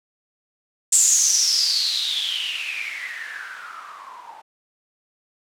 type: noise with low-pass filter sweep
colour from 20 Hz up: violet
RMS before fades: -23 dBFS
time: 0.92-4.42 s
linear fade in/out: 10 ms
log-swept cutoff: 7700 to 850 Hz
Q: 9.8
effects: none